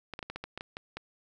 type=clicks; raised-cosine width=0.3 ms; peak=-22 dBFS; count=10; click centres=0.137 / 0.191 / 0.228 / 0.3 / 0.36 / 0.44 / 0.576 / 0.609 / 0.769 / 0.97 s; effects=none